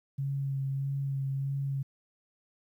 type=tone with vibrato; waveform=sine; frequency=137.2 Hz; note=C#3; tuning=17 cents flat; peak=-29 dBFS; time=0.18-1.83 s; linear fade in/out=10 ms; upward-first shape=sine; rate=1.6 Hz; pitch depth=18 cents each way; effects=11-bit